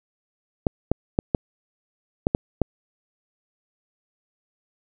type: clicks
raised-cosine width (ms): 2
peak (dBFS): -5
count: 7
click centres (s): 0.668 / 0.916 / 1.189 / 1.348 / 2.269 / 2.349 / 2.617
effects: none